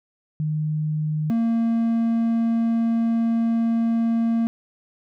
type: tone pair in turn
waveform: sine / triangle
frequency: 153.5 / 229.4 Hz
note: D#3 / A#3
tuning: -23 / -28 cents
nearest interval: perfect fifth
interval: 695 cents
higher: second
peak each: -21 / -16 dBFS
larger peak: second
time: 0.4-1.3 / 1.3-4.47 s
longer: second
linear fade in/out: 0 ms
effects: none